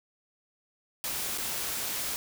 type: noise with dropouts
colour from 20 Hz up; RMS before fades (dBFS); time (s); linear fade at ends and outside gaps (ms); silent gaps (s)
white; -33; 1.04-2.16; 0; 1.376-1.382
effects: none